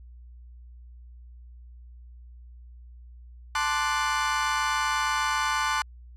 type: chord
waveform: 35% pulse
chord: D dominant seventh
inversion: second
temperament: equal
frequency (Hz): 880 / 1046.5 / 1174.7 / 1480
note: A5 / C6 / D6 / F#6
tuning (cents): 0 / 0 / 0 / 0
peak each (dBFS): -28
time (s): 3.55-5.82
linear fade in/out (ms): 2
effects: added 60 Hz sine -44 dBFS peak until 6.16 s + low-pass 8000 Hz 12 dB/octave